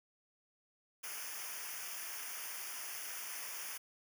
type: noise with comb filter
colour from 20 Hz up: white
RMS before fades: -44 dBFS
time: 1.03-3.78 s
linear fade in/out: 10 ms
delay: 0.25 ms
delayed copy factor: -1
effects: none